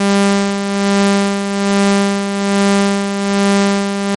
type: tone with tremolo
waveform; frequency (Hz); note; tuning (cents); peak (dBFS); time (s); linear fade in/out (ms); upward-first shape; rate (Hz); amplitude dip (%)
sawtooth; 199.2; G3; +28; -5; 0-4.15; 5; sine; 1.2; 55
effects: MP3 48 kbps